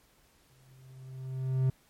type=tone with exponential growth; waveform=triangle; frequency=130.81 Hz; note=C3; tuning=in tune; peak=-20 dBFS; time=0.5-1.7 s; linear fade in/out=5 ms; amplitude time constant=260 ms; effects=pink hiss -65 dBFS RMS until 1.89 s + MP3 64 kbps